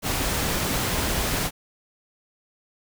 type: noise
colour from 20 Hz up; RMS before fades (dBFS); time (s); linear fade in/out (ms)
pink; -25; 0.02-1.51; 50
effects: none